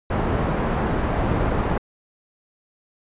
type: low-pass noise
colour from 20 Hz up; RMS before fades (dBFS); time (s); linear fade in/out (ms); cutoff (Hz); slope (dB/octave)
pink; -22; 0.1-1.78; 5; 1200; 12
effects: resampled to 8000 Hz

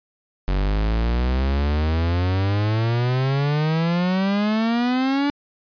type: exponential sweep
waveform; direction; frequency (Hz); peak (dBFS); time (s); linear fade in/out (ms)
45% pulse; up; 46.25 to 290; -18; 0.48-5.3; 0
effects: resampled to 11025 Hz

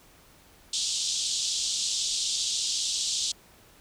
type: band-pass noise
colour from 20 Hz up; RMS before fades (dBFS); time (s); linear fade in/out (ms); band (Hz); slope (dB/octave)
pink; -29; 0.73-3.32; 5; 3300 to 8100; 48
effects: pink hiss -56 dBFS RMS until 3.8 s

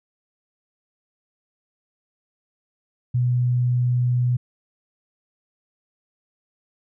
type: tone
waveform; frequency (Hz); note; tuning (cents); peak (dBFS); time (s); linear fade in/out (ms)
sine; 123.47; B2; 0; -17; 3.14-4.37; 10
effects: none

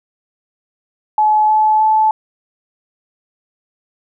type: tone with pitch steps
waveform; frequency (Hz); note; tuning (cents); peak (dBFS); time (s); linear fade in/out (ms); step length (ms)
sine; 855 / 861.9 / 868.9; A5 / A5 / A5; -50 / -36 / -22; -9; 1.18-2.11; 2; 310
effects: none

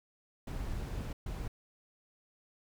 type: noise bursts at uneven times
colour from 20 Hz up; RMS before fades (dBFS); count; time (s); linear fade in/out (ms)
brown; -38; 2; 0.47-1.13 / 1.26-1.48; 5
effects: none

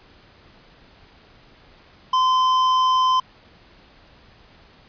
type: tone with tanh clipping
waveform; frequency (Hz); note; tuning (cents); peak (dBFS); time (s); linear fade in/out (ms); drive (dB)
sine; 1029; C6; -29; -17; 2.13-3.2; 5; 12
effects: pink hiss -51 dBFS RMS until 4.88 s + resampled to 11025 Hz

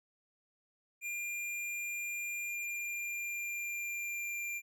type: tone with pitch glide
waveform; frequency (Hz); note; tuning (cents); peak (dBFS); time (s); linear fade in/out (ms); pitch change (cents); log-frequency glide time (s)
square; 2400 to 2381; D7 to D7; +37 to +23; -37; 1.01-4.62; 50; -14; 2.44-4.39
effects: none

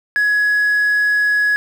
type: tone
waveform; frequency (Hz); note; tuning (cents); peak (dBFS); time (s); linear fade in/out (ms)
triangle; 1679; G#6; +18; -10; 0.16-1.56; 0
effects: tanh soft clip ceiling -7 dBFS + 7-bit

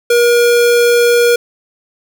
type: tone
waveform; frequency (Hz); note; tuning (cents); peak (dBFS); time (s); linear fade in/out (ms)
square; 477.2; A#4; +41; -8; 0.1-1.36; 5
effects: none

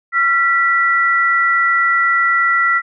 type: tone pair together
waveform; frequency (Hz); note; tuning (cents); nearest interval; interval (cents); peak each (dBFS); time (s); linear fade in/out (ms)
sine; 1365.9 / 1959; F6 / B6; -39 / -15; tritone; 624; -14; 0.12-2.82; 50
effects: none

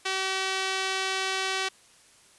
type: tone with band-pass filter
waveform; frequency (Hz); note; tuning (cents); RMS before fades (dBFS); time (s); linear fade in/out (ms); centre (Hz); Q
sawtooth; 381.4; G4; -47; -29; 0.05-1.69; 10; 3300; 0.76
effects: white hiss -57 dBFS RMS until 2.38 s + resampled to 24000 Hz

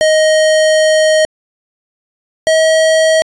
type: tone pair in turn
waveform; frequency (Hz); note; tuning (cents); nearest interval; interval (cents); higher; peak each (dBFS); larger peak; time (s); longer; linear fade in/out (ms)
square; 625 / 638.1; D#5 / D#5; +8 / +44; unison; 36; second; -8; neither; 0.01-1.25 / 2.47-3.22; first; 0
effects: resampled to 22050 Hz

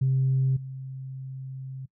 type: tone with level steps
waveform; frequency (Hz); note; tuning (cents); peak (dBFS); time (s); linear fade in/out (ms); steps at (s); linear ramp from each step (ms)
sine; 132.4; C3; +21; -19 / -34; 0.01-1.86; 10; 0.56; 10
effects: noise-tail reverb RT60 0.1 s tail -22 dB re dry + tanh soft clip ceiling -16 dBFS

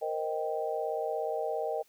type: chord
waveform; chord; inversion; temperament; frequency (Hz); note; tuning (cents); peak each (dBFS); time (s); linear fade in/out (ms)
sine; C minor seventh; third; equal; 466.2 / 523.3 / 622.3 / 784; Bb4 / C5 / Eb5 / G5; 0 / 0 / 0 / 0; -34 / -40 / -34 / -36; 0.01-1.83; 20
effects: white hiss -66 dBFS RMS until 1.88 s

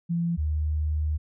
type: tone pair in turn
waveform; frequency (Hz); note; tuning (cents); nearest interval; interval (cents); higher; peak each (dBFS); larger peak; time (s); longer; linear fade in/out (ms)
sine; 169.9 / 76.41; F3 / D#2; -47 / -31; octave + major second; 1384; first; -23; neither; 0.09-0.37 / 0.37-1.18; second; 20
effects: none

